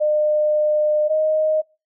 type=tone pair in turn; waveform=sine; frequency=605 / 622 Hz; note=D#5 / D#5; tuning=-49 / -1 cents; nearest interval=unison; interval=48 cents; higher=second; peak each=-15 dBFS; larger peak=neither; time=0-1.09 / 1.09-1.62 s; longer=first; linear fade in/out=20 ms; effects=noise-tail reverb RT60 0.3 s tail -24 dB re dry